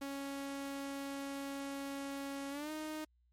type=tone with pitch glide; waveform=sawtooth; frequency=277.2 to 309.4 Hz; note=C#4 to D#4; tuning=0 to -10 cents; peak=-36 dBFS; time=0.01-3.05 s; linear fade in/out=10 ms; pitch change=+190 cents; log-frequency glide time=2.5-2.71 s; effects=added 60 Hz sine -69 dBFS peak until 3.32 s + MP3 64 kbps